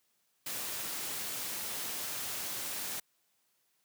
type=noise; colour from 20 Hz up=white; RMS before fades=-38 dBFS; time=0.46-3 s; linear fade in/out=5 ms; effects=white hiss -75 dBFS RMS until 3.84 s + high-pass 100 Hz 12 dB/octave